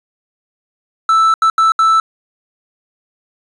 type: tone bursts at uneven times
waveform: triangle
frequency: 1320 Hz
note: E6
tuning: 2 cents sharp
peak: -6 dBFS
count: 4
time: 1.09-1.34 / 1.42-1.5 / 1.58-1.72 / 1.79-2 s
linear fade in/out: 2 ms
effects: resampled to 22050 Hz + 7-bit